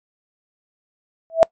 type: tone with exponential growth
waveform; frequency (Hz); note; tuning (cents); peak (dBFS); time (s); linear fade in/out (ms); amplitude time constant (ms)
sine; 655; E5; -11; -3; 1.3-1.43; 0; 27
effects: noise-tail reverb RT60 0.1 s tail -23 dB re dry + MP3 32 kbps